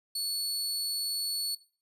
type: tone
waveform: sawtooth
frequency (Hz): 4419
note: C#8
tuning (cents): -6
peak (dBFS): -28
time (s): 0.15-1.55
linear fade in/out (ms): 5
effects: noise-tail reverb RT60 0.4 s tail -17 dB re dry + resampled to 32000 Hz